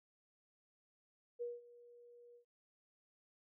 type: tone with ADSR envelope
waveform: sine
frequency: 479.3 Hz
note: A#4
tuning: 48 cents sharp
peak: -38 dBFS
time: 1.39-2.45 s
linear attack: 27 ms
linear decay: 190 ms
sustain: -20 dB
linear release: 98 ms
effects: none